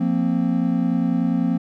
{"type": "chord", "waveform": "triangle", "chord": "F suspended fourth", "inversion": "none", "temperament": "equal with one note detuned", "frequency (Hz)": [174.61, 231.3, 261.6], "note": ["F3", "Bb3", "C4"], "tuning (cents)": [0, -13, 0], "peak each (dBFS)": -20, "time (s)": [0, 1.58], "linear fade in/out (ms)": 10, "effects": []}